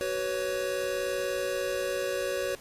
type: chord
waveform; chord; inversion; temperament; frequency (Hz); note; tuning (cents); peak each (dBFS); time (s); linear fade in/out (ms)
square; F# suspended fourth; none; equal with one note detuned; 377.1 / 493.9 / 554.4; F#4 / B4 / C#5; +33 / 0 / 0; -35 / -35 / -32; 0.01-2.55; 0
effects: pink hiss -50 dBFS RMS until 2.6 s + resampled to 32000 Hz